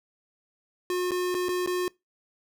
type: tone with dropouts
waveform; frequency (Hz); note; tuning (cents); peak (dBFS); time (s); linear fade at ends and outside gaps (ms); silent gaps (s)
square; 360; F#4; -47; -26; 0.9-1.88; 1; 1.109-1.117 / 1.344-1.349 / 1.485-1.49 / 1.662-1.674
effects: noise-tail reverb RT60 0.2 s tail -23 dB re dry